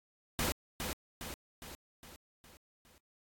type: noise with echo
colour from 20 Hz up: pink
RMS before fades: -33 dBFS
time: 0.39-0.52 s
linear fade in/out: 0 ms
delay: 410 ms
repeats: 6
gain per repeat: -5 dB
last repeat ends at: 2.98 s
effects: AAC 64 kbps